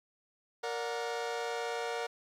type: chord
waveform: sawtooth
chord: Bb augmented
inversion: none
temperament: just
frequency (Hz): 466.2 / 582.7 / 728.4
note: Bb4 / D5 / F#5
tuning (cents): 0 / -14 / -27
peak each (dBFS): -32 / -38 / -35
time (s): 0.63-2.07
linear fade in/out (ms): 10
effects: low-pass 6000 Hz 12 dB/octave + 11-bit